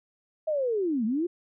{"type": "linear two-way sweep", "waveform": "sine", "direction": "down then up", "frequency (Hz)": [643, 207.7, 363.1], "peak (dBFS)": -24, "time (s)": [0.47, 1.27], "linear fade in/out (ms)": 10, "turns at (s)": 1.05, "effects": []}